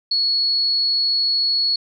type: tone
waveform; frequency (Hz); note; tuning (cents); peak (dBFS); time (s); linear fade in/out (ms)
sine; 4367; C#8; -27; -16; 0.11-1.76; 5
effects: none